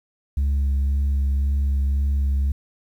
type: tone with vibrato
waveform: sine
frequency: 69.3 Hz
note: C#2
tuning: in tune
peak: -15 dBFS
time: 0.37-2.52 s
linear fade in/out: 5 ms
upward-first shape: sine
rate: 1.9 Hz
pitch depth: 18 cents each way
effects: tanh soft clip ceiling -17 dBFS + 9-bit